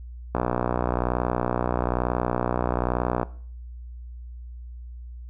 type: click train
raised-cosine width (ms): 1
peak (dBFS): -9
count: 177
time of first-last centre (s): 0.35-3.231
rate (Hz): 61.1
effects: noise-tail reverb RT60 0.5 s tail -19 dB re dry + added 60 Hz sine -36 dBFS peak until 5.29 s